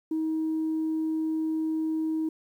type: tone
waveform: sine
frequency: 317 Hz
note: D#4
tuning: 32 cents sharp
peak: -24 dBFS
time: 0.11-2.29 s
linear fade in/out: 5 ms
effects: tanh soft clip ceiling -22 dBFS + 10-bit